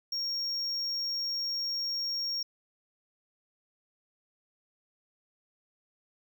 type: tone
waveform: triangle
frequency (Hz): 5560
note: F8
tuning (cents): -9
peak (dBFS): -29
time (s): 0.12-2.43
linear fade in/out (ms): 5
effects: none